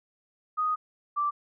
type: tone pair in turn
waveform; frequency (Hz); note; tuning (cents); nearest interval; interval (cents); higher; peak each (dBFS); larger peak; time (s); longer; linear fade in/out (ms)
sine; 1244.5 / 1170.9; D#6 / D6; 0 / -6; minor second; 106; first; -24; neither; 0.57-0.76 / 1.16-1.31; first; 20
effects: none